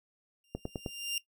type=tone with exponential growth; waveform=sawtooth; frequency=2794 Hz; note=F7; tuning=in tune; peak=-26 dBFS; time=0.44-1.18 s; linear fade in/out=2 ms; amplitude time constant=160 ms
type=click train; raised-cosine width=2 ms; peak=-21 dBFS; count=4; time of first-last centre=0.55-0.862 s; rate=9.62 Hz
effects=noise-tail reverb RT60 0.1 s tail -17 dB re dry